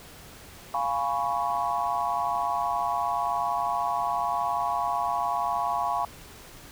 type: chord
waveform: sine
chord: C# dominant seventh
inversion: first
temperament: equal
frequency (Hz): 698.5 / 830.6 / 987.8 / 1108.7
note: E#5 / G#5 / B5 / C#6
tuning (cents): 0 / 0 / 0 / 0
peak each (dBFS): -30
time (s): 0.74-6.05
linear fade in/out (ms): 2
effects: pink hiss -47 dBFS RMS until 6.71 s